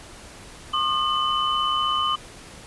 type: tone cluster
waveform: sine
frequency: 1078 / 1214 / 3018 Hz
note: C#6 / D#6 / F#7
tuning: -49 / -43 / +34 cents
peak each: -27 / -23 / -25 dBFS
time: 0.73-2.16 s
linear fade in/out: 10 ms
effects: pink hiss -43 dBFS RMS until 2.66 s + resampled to 24000 Hz